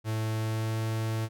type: tone with pitch glide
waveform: 45% pulse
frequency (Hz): 110 to 111.09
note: A2 to A2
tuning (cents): 0 to +17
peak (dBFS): -28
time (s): 0.04-1.29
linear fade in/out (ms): 50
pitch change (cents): +17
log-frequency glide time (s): 0.26-0.79
effects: none